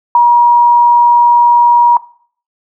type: tone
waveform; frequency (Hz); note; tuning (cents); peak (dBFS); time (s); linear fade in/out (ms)
sine; 955; A#5; +42; -3; 0.15-1.97; 2
effects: noise-tail reverb RT60 0.5 s tail -18 dB re dry